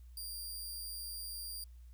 15% pulse tone, 4771 Hz, D8, 26 cents sharp, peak -35 dBFS, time 0.17-1.64 s, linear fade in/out 2 ms, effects added 60 Hz sine -51 dBFS peak until 1.93 s + white hiss -75 dBFS RMS until 1.93 s

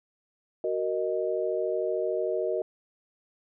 sine chord, D# minor, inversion first, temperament just, 373.4 / 466.7 / 622.3 Hz, F#4 / A#4 / D#5, +16 / +2 / 0 cents, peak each -30 dBFS, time 0.64-2.62 s, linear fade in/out 2 ms, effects none

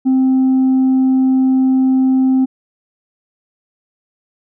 sine tone with tanh clipping, 261.6 Hz, C4, in tune, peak -10 dBFS, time 0.05-2.46 s, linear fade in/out 20 ms, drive 1 dB, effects none

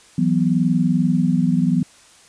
sine chord, E suspended second, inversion none, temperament just, 164.81 / 185.42 / 247.2 Hz, E3 / F#3 / B3, 0 / +4 / +2 cents, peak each -19 dBFS, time 0.18-1.83 s, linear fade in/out 5 ms, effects white hiss -49 dBFS RMS until 2.28 s + resampled to 22050 Hz

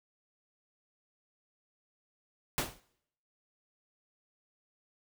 pink noise with exponential decay, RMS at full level -27 dBFS, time 2.58-2.8 s, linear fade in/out 0 ms, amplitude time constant 47 ms, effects noise-tail reverb RT60 0.7 s tail -21 dB re dry

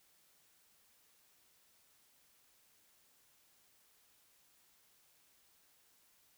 silence, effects white hiss -70 dBFS RMS until 6.37 s

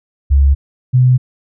sine tone pair in turn, 69.3 / 126.73 Hz, C#2 / B2, 0 / +45 cents, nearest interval minor seventh, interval 1045 cents, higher second, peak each -6 dBFS, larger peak neither, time 0.3-0.55 / 0.93-1.18 s, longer neither, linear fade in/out 20 ms, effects none

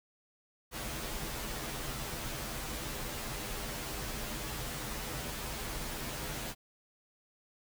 pink noise with comb filter, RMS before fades -39 dBFS, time 0.71-6.55 s, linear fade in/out 50 ms, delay 11 ms, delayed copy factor -0.9, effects none

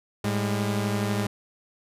sawtooth tone pair together, 107.11 / 202.2 Hz, A2 / G#3, -46 / -46 cents, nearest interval major seventh, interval 1100 cents, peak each -23 dBFS, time 0.24-1.27 s, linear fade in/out 5 ms, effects resampled to 32000 Hz

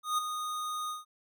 square tone with ADSR envelope, 1236 Hz, D#6, 12 cents flat, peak -26 dBFS, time 0.03-1.05 s, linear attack 150 ms, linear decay 12 ms, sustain -8 dB, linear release 160 ms, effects none

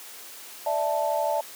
sine chord, D suspended second, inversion none, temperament equal, 587.3 / 659.3 / 880 Hz, D5 / E5 / A5, 0 / 0 / 0 cents, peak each -27 dBFS, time 0.66-1.41 s, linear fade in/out 5 ms, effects white hiss -43 dBFS RMS until 1.55 s + high-pass 300 Hz 12 dB/octave

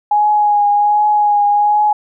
sine tone with vibrato, 830.6 Hz, G#5, in tune, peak -9 dBFS, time 0.11-1.93 s, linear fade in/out 5 ms, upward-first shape triangle, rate 1.3 Hz, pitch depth 25 cents each way, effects none

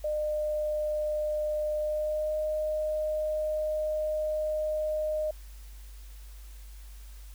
sine tone with pitch glide, 606 to 615.2 Hz, D#5 to D#5, -46 to -20 cents, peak -27 dBFS, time 0.04-5.31 s, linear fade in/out 5 ms, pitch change +26 cents, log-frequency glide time 1.79-2.37 s, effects added 50 Hz sine -43 dBFS peak until 7.34 s + white hiss -57 dBFS RMS until 7.34 s

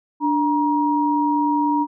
sine tone pair together, 294 / 948.3 Hz, D4 / A#5, +2 / +29 cents, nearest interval octave + minor sixth, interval 2027 cents, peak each -19 dBFS, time 0.2-1.87 s, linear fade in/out 50 ms, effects none

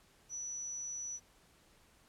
sine tone, 5920 Hz, F#8, in tune, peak -39 dBFS, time 0.29-1.2 s, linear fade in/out 50 ms, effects pink hiss -66 dBFS RMS until 2.08 s + low-pass 12000 Hz 12 dB/octave

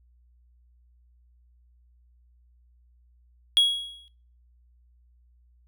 triangle tone with exponential decay, 3320 Hz, G#7, 1 cent flat, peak -12 dBFS, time 3.57-4.08 s, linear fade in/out 0 ms, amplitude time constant 110 ms, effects noise-tail reverb RT60 0.5 s tail -21 dB re dry + added 60 Hz sine -57 dBFS peak until 5.67 s

